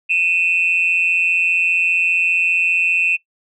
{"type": "tone pair together", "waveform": "sine", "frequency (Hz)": [2500, 2675], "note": ["D#7", "E7"], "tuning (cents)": [8, 25], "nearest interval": "minor second", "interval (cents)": 117, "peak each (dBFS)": [-16, -16], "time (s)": [0.09, 3.17], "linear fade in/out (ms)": 20, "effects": ["noise-tail reverb RT60 0.1 s tail -20 dB re dry", "tanh soft clip ceiling -6 dBFS"]}